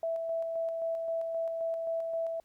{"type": "tone with tremolo", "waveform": "sine", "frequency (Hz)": 659.3, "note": "E5", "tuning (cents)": 0, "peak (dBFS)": -29, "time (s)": [0.03, 2.4], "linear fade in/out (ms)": 2, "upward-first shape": "square", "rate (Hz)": 3.8, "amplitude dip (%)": 30, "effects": ["pink hiss -72 dBFS RMS until 2.44 s"]}